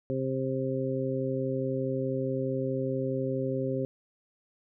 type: harmonic tone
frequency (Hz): 132.1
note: C3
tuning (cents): +17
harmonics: 1 / 2 / 3 / 4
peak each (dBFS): -33 / -33 / -33 / -33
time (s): 0.1-3.85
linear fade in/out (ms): 0
effects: none